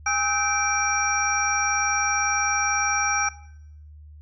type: tone cluster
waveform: sine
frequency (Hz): 818 / 1289 / 1544 / 2338 / 5700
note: G#5 / E6 / G6 / D7 / F8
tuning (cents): -26 / -39 / -27 / -8 / +34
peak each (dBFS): -27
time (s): 0.06-3.29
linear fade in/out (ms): 5
effects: noise-tail reverb RT60 0.7 s tail -18 dB re dry + added 75 Hz sine -42 dBFS peak until 4.21 s